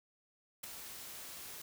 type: noise with ADSR envelope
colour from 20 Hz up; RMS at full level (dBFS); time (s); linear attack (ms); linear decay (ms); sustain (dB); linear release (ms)
white; -40; 0.63-1.62; 10; 5; -8; 5
effects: none